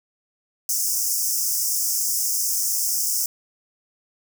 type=high-pass noise; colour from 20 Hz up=pink; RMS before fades=-23 dBFS; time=0.69-3.26 s; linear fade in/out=2 ms; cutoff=5200 Hz; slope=96 dB/octave; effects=none